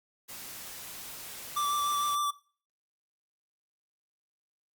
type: noise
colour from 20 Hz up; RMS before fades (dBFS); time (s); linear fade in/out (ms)
white; -43; 0.28-2.16; 20
type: tone with vibrato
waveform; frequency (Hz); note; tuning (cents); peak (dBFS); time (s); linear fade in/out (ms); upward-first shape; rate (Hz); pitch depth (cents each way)
square; 1168; D6; -10; -28; 1.56-2.31; 10; sine; 6.6; 17
effects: noise-tail reverb RT60 0.4 s tail -19 dB re dry + Opus 48 kbps